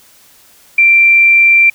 sine tone, 2357 Hz, D7, 6 cents sharp, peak -4 dBFS, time 0.78-1.7 s, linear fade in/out 5 ms, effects white hiss -45 dBFS RMS until 1.74 s

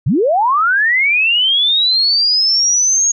sine linear sweep, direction up, 96.9 to 6645 Hz, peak -10 dBFS, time 0.06-3.12 s, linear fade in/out 10 ms, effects none

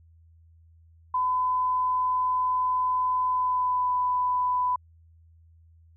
sine tone with pitch glide, 1009 to 997.4 Hz, B5 to B5, +37 to +17 cents, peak -22 dBFS, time 1.14-4.76 s, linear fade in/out 5 ms, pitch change -20 cents, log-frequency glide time 3.29-3.91 s, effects added 82 Hz sine -53 dBFS peak until 5.96 s

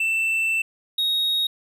triangle tone pair in turn, 2667 / 3760 Hz, E7 / A#7, +20 / +14 cents, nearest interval tritone, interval 594 cents, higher second, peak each -18 dBFS, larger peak neither, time 0-0.62 / 0.98-1.47 s, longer first, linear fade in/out 5 ms, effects none

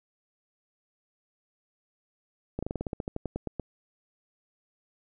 slowing click train, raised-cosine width 2 ms, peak -18 dBFS, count 15, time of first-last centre 2.59-3.597 s, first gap 36 ms, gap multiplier 1.1, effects none

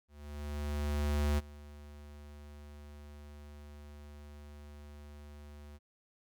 square tone with ADSR envelope, 73.42 Hz, D2, in tune, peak -28 dBFS, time 0.08-5.79 s, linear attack 1300 ms, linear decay 27 ms, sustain -21 dB, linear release 34 ms, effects none

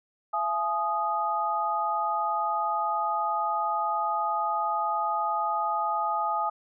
sine tone cluster, 678 / 847 / 1241 Hz, E5 / G#5 / D#6, +49 / +34 / -5 cents, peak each -33 / -28 / -28 dBFS, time 0.33-6.5 s, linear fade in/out 10 ms, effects none

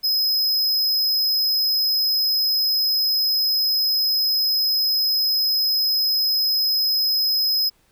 square tone, 5090 Hz, D#8, 39 cents sharp, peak -18 dBFS, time 0.03-7.7 s, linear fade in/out 20 ms, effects pink hiss -61 dBFS RMS until 7.91 s

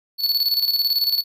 square tone with tremolo, 4435 Hz, C#8, in tune, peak -16 dBFS, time 0.18-1.24 s, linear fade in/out 50 ms, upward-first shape square, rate 18 Hz, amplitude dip 60%, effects none

